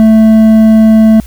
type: tone with hard clipping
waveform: triangle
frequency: 220 Hz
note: A3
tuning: in tune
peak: -3 dBFS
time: 0-1.2 s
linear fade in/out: 0 ms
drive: 9 dB
effects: added 60 Hz sine -26 dBFS peak until 1.26 s + white hiss -39 dBFS RMS until 1.26 s